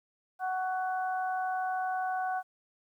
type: harmonic tone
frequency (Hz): 372.3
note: F#4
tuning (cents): +11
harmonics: 2 / 3 / 4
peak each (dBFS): -30 / -42 / -38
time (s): 0.39-2.43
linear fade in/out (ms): 50
effects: 11-bit